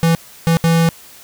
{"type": "tone bursts at uneven times", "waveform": "square", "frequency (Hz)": 165.7, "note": "E3", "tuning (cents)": 9, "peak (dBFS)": -11, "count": 3, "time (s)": [[0.03, 0.15], [0.47, 0.57], [0.64, 0.89]], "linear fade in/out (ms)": 0, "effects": ["white hiss -41 dBFS RMS until 1.23 s"]}